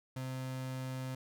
35% pulse tone, 130 Hz, C3, 11 cents flat, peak -36 dBFS, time 0.16-1.15 s, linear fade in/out 5 ms, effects none

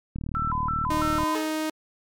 click train, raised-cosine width 5 ms, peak -20 dBFS, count 42, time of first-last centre 0.16-1.233 s, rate 38.2 Hz
sine tone with vibrato, 1160 Hz, D6, 22 cents flat, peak -25 dBFS, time 0.35-1.35 s, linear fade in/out 0 ms, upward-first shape square, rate 3 Hz, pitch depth 240 cents each way
sawtooth tone with pitch glide, 308.3 to 312.1 Hz, D#4 to D#4, -16 to +5 cents, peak -22 dBFS, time 0.9-1.7 s, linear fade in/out 5 ms, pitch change +21 cents, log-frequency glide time 1.18-1.35 s
sawtooth tone with exponential decay, 431.1 Hz, A4, 35 cents flat, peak -25 dBFS, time 1.35-1.71 s, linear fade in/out 5 ms, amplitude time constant 77 ms
effects none

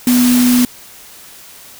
sine tone in noise, 246.9 Hz, B3, in tune, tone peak -8 dBFS, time 0.07-0.65 s, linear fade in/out 2 ms, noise white, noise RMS -19 dBFS, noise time 0.07-0.65 s, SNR +8 dB, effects white hiss -38 dBFS RMS until 1.79 s

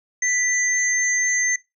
sine tone pair together, 1976 / 6302 Hz, B6 / G8, 0 / +8 cents, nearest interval octave + minor sixth, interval 2008 cents, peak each -21 dBFS, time 0.22-1.56 s, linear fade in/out 5 ms, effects noise-tail reverb RT60 0.2 s tail -19 dB re dry

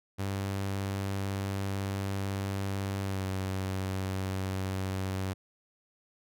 sawtooth tone with pitch glide, 98 to 95.16 Hz, G2 to F#2, 0 to +49 cents, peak -27 dBFS, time 0.18-5.34 s, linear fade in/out 20 ms, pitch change -51 cents, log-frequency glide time 3.03-3.25 s, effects none

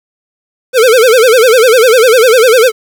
square tone with vibrato, 477.6 Hz, A#4, 42 cents sharp, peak -4 dBFS, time 0.73-2.72 s, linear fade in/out 50 ms, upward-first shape sine, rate 10 Hz, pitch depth 170 cents each way, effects 7-bit

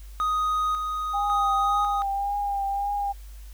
triangle tone with tremolo, 1248 Hz, D#6, 5 cents sharp, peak -20 dBFS, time 0.2-2.02 s, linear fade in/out 0 ms, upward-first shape square, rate 0.91 Hz, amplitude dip 40%
sine tone with vibrato, 803 Hz, G5, 41 cents sharp, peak -24 dBFS, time 1.13-3.13 s, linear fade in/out 20 ms, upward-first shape triangle, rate 1.8 Hz, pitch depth 32 cents each way
effects added 50 Hz sine -39 dBFS peak until 3.53 s + white hiss -55 dBFS RMS until 3.53 s

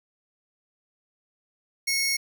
sawtooth tone pair together, 2181 / 5589 Hz, C#7 / F8, -29 / 0 cents, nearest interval octave + major third, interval 1629 cents, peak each -22 / -24 dBFS, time 1.87-2.17 s, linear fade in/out 10 ms, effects none

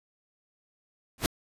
pink noise with exponential growth, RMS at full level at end -20 dBFS, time 1.18-1.26 s, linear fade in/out 1 ms, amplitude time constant 17 ms, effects resampled to 32000 Hz

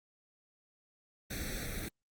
pink noise with comb filter, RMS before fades -39 dBFS, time 1.3-1.89 s, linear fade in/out 10 ms, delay 0.5 ms, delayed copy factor +0.9, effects Opus 48 kbps

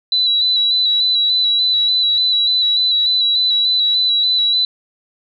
sine tone with vibrato, 3951 Hz, B7, in tune, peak -12 dBFS, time 0.12-4.65 s, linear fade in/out 2 ms, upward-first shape square, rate 3.4 Hz, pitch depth 23 cents each way, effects none

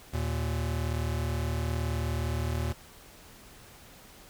square tone pair together, 77.78 / 116.98 Hz, D#2 / A#2, 0 / +7 cents, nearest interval perfect fifth, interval 707 cents, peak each -31 / -33 dBFS, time 0.13-2.73 s, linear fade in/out 10 ms, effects pink hiss -52 dBFS RMS until 4.29 s

